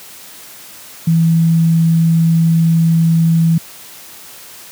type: tone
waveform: sine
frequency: 164.5 Hz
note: E3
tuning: 3 cents flat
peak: -8 dBFS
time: 1.07-3.58 s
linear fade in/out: 5 ms
effects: white hiss -36 dBFS RMS until 4.71 s + high-pass 80 Hz 12 dB/octave